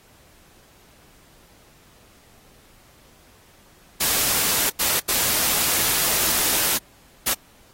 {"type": "noise bursts at uneven times", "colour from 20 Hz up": "white", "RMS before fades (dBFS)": -21, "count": 4, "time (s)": [[4, 4.7], [4.79, 5], [5.08, 6.78], [7.26, 7.34]], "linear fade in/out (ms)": 10, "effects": ["pink hiss -54 dBFS RMS until 7.73 s", "AAC 48 kbps"]}